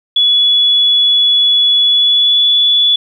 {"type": "tone with pitch glide", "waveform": "sine", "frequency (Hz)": [3403, 3431], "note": ["G#7", "A7"], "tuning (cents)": [41, -44], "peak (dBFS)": -7, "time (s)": [0.16, 2.96], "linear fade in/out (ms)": 5, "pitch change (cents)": 15, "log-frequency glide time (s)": [1.8, 2.47], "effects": ["8-bit"]}